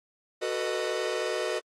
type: chord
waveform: 45% pulse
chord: B dominant seventh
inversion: second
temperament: just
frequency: 370.4 / 444.5 / 493.9 / 617.4 Hz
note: F#4 / A4 / B4 / D#5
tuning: +2 / +18 / 0 / -14 cents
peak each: -34 dBFS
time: 0.41-1.6 s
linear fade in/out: 20 ms
effects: low-pass 9000 Hz 12 dB/octave + AAC 32 kbps